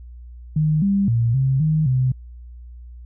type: tone with pitch steps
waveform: sine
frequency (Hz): 154.3 / 198.2 / 116.4 / 133.5 / 155.9 / 128.6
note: D#3 / G3 / A#2 / C3 / D#3 / C3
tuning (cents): -14 / +19 / -2 / +35 / +4 / -30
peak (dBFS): -15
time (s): 0.56-2.12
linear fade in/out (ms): 5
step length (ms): 260
effects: added 60 Hz sine -36 dBFS peak until 3.05 s